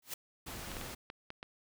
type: noise with exponential growth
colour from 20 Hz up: white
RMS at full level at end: -35 dBFS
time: 0.02-0.14 s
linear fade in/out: 5 ms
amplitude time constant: 25 ms
type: noise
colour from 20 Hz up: pink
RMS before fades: -44 dBFS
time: 0.46-0.95 s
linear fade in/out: 10 ms
type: clicks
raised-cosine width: 0.3 ms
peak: -27 dBFS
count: 6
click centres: 0.717 / 0.768 / 0.813 / 1.101 / 1.304 / 1.429 s
effects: none